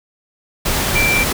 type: tone in noise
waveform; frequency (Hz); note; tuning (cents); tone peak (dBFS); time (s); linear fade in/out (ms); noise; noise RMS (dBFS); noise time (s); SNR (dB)
sine; 2349; D7; 0; -14; 0.95-1.24; 10; pink; -18; 0.65-1.33; +1
effects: none